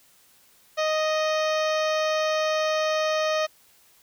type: harmonic tone with a mistuned harmonic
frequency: 622.3 Hz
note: D#5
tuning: in tune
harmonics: 1 / 2 / 3 / 4 / 5 / 6 / 7 / 8 / 9 / 10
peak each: -23 / -29 / -33 / -35 / -37 / -39 / -40 / -41 / -42 / -43 dBFS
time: 0.77-3.47 s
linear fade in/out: 20 ms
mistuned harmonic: 8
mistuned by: +55 cents
effects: white hiss -58 dBFS RMS until 4.02 s